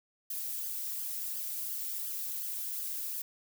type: noise with flanger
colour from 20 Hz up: violet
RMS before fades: -37 dBFS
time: 0.3-3.22 s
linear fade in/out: 5 ms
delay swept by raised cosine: 0.61 to 2.61 ms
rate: 2.8 Hz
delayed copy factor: +0.75
effects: none